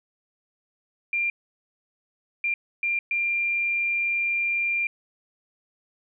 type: tone bursts at uneven times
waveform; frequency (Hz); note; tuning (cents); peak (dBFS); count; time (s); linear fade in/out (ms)
sine; 2386; D7; +27; -22; 4; 1.13-1.3 / 2.44-2.54 / 2.83-2.99 / 3.11-4.87; 2
effects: none